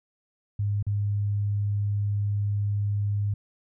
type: tone with dropouts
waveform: sine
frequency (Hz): 102.3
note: G#2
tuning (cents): -26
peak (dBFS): -23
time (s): 0.59-3.34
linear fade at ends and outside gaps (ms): 5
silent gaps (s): 0.827-0.866
effects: none